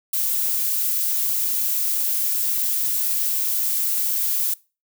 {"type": "noise", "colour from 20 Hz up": "violet", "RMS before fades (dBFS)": -22, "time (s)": [0.13, 4.54], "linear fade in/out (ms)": 5, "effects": ["noise-tail reverb RT60 0.3 s tail -22 dB re dry"]}